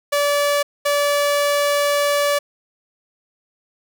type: tone pair in turn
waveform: sawtooth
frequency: 577 / 577 Hz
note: D5 / D5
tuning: -31 / -31 cents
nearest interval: unison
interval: 0 cents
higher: neither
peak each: -12 dBFS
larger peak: neither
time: 0.12-0.63 / 0.85-2.39 s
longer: second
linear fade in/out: 10 ms
effects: none